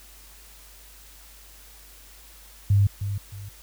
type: tone with echo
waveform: sine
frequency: 100.3 Hz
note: G2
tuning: 40 cents sharp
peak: -15 dBFS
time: 2.7-2.87 s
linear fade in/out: 5 ms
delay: 310 ms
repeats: 2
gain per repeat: -10 dB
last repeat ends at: 3.49 s
effects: added 50 Hz sine -50 dBFS peak until 3.62 s + white hiss -50 dBFS RMS until 3.62 s